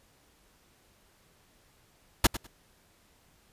pink noise with echo, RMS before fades -19 dBFS, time 2.24-2.27 s, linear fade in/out 5 ms, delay 100 ms, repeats 2, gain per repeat -15 dB, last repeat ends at 2.47 s, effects pink hiss -64 dBFS RMS until 3.52 s + resampled to 32000 Hz

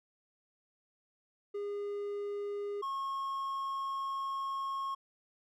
triangle tone pair in turn, 407.9 / 1087.1 Hz, G#4 / C#6, -31 / -34 cents, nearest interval octave + perfect fourth, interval 1697 cents, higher second, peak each -33 / -32 dBFS, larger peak second, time 1.54-2.82 / 2.82-4.95 s, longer second, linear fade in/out 10 ms, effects none

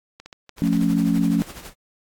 clicks, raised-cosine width 0.2 ms, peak -23 dBFS, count 10, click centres 0.2 / 0.26 / 0.328 / 0.493 / 0.583 / 0.638 / 0.675 / 0.73 / 0.768 / 0.813 s
pink noise with tremolo, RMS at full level -37 dBFS, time 0.56-1.74 s, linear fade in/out 50 ms, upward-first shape sine, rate 12 Hz, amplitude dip 60%
sine chord, F augmented, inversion none, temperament equal, 174.61 / 220 / 277.2 Hz, F3 / A3 / C#4, 0 / 0 / 0 cents, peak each -21 dBFS, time 0.62-1.42 s, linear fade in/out 0 ms
effects AAC 64 kbps

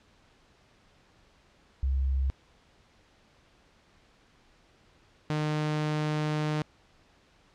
sine / sawtooth tone pair in turn, 66.8 / 152.23 Hz, C2 / D#3, +36 / -38 cents, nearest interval octave + major second, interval 1426 cents, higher second, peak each -24 / -23 dBFS, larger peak second, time 1.83-2.3 / 5.3-6.62 s, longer second, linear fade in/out 0 ms, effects pink hiss -62 dBFS RMS until 7.54 s + low-pass 5000 Hz 12 dB/octave

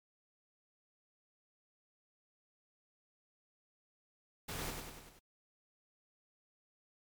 pink noise with echo, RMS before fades -42 dBFS, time 4.48-4.71 s, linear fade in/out 10 ms, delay 97 ms, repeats 5, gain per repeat -4 dB, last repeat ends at 5.195 s, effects MP3 96 kbps

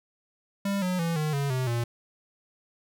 square tone with pitch steps, 198.8 / 182.3 / 167.17 / 153.3 / 140.57 / 128.91 / 118.21 Hz, G3 / F#3 / E3 / D#3 / C#3 / C3 / A#2, +25 / -25 / +25 / -25 / +25 / -25 / +25 cents, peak -26 dBFS, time 0.65-1.84 s, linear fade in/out 5 ms, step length 170 ms, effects none

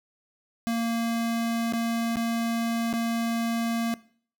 square tone with dropouts, 230.8 Hz, A#3, 17 cents flat, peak -25 dBFS, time 0.67-3.94 s, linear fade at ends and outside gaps 0 ms, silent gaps 1.724-1.735 / 2.158-2.169 / 2.929-2.937 s, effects noise-tail reverb RT60 0.5 s tail -20 dB re dry

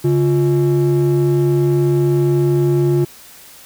triangle ring-modulated tone, 246.1 Hz, B3, 6 cents flat, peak -6 dBFS, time 0.04-3.05 s, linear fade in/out 10 ms, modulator 105 Hz, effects tanh soft clip ceiling -3 dBFS + white hiss -41 dBFS RMS until 3.65 s

